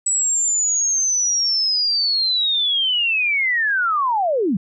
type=linear sweep; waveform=sine; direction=down; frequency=7902 to 164.81 Hz; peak=-16 dBFS; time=0.06-4.57 s; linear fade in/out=5 ms; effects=none